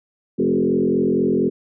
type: tone with frequency modulation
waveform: sine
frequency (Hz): 311.1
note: D#4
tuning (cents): 0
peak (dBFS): -15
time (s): 0.38-1.5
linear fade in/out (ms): 20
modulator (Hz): 44.2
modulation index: 2.8
effects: none